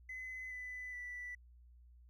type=tone with pitch steps; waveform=triangle; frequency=2029 / 1999.9 / 1971.2 Hz; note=B6 / B6 / B6; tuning=+46 / +21 / -4 cents; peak=-40 dBFS; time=0.09-1.35 s; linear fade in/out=5 ms; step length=420 ms; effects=tanh soft clip ceiling -40 dBFS + added 60 Hz sine -58 dBFS peak until 2.09 s